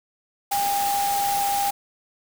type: tone in noise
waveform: sine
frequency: 803 Hz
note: G5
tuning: 41 cents sharp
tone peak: -21 dBFS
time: 0.51-1.71 s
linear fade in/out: 10 ms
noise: white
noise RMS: -29 dBFS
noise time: 0.51-1.71 s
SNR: +5 dB
effects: none